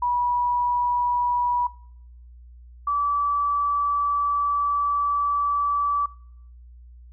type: tone pair in turn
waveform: sine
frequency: 973 / 1154.1 Hz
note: B5 / D6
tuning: -26 / -31 cents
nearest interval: minor third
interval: 295 cents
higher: second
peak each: -20 dBFS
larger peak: neither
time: 0.02-1.67 / 2.87-6.06 s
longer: second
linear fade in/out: 5 ms
effects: noise-tail reverb RT60 0.7 s tail -23 dB re dry + added 60 Hz sine -43 dBFS peak until 7.12 s